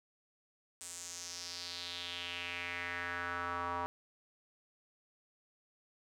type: tone with band-pass filter sweep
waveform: square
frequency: 87.4 Hz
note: F2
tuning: 2 cents sharp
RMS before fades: -41 dBFS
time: 0.81-3.86 s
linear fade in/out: 0 ms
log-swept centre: 8200 to 1000 Hz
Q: 3.4
effects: none